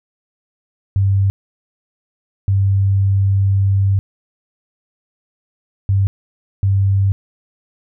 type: tone bursts at uneven times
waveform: sine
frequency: 98 Hz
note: G2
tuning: in tune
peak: -11 dBFS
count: 4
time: 0.96-1.3 / 2.48-3.99 / 5.89-6.07 / 6.63-7.12 s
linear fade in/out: 0 ms
effects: none